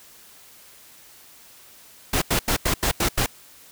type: noise bursts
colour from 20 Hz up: pink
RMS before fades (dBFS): -21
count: 7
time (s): 2.13-3.262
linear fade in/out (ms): 5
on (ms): 88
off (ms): 86
effects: white hiss -49 dBFS RMS until 3.71 s